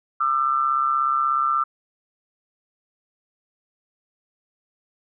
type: tone pair together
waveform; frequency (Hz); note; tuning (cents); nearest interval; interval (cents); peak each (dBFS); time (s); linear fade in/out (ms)
sine; 1200 / 1336.6; D6 / E6; +37 / +24; major second; 187; -21; 0.2-1.64; 10
effects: none